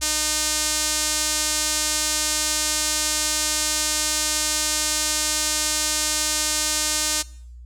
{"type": "tone with band-pass filter", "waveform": "sawtooth", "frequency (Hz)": 305.4, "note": "D#4", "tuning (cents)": -32, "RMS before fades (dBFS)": -23, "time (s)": [0.01, 7.23], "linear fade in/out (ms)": 20, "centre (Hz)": 7200, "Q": 1.6, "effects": ["noise-tail reverb RT60 0.7 s tail -22 dB re dry", "added 60 Hz sine -38 dBFS peak until 7.65 s"]}